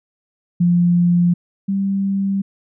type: tone pair in turn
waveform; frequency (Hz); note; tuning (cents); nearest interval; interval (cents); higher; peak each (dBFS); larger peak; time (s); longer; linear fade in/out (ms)
sine; 174.61 / 195.99; F3 / G3; 0 / 0; major second; 200; second; -11 / -16; first; 0.6-1.34 / 1.68-2.42; neither; 10
effects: none